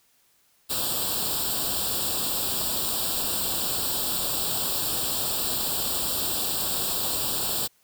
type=noise with comb filter; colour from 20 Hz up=white; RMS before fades=-27 dBFS; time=0.69-7.68 s; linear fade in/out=20 ms; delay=0.24 ms; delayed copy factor=+0.9; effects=white hiss -64 dBFS RMS until 7.83 s